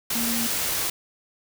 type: tone in noise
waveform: sine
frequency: 233.1 Hz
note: A#3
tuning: in tune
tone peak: -27 dBFS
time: 0.15-0.47 s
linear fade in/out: 5 ms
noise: white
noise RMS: -26 dBFS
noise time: 0.1-0.9 s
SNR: -4 dB
effects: none